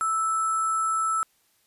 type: tone with sample-and-hold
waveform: sine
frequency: 1318.5 Hz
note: E6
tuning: in tune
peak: -22 dBFS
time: 0.01-1.23 s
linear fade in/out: 0 ms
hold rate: 8820 Hz
effects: white hiss -66 dBFS RMS until 1.66 s + resampled to 32000 Hz